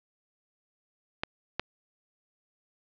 clicks, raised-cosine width 0.3 ms, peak -13 / -12 dBFS, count 2, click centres 1.235 / 1.596 s, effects resampled to 11025 Hz + 7-bit

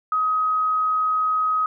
sine tone, 1263 Hz, D#6, 26 cents sharp, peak -18 dBFS, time 0.12-1.66 s, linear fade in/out 2 ms, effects none

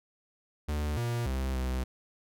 45% pulse tone with pitch steps, 74.6 / 118.8 / 65.6 / 64 Hz, D2 / A#2 / C2 / C2, +28 / +33 / +5 / -38 cents, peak -29 dBFS, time 0.68-1.84 s, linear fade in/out 10 ms, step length 290 ms, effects none

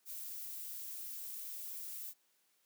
violet noise, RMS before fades -45 dBFS, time 0.05-2.14 s, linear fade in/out 50 ms, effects white hiss -75 dBFS RMS until 2.65 s + high-pass 200 Hz 12 dB/octave

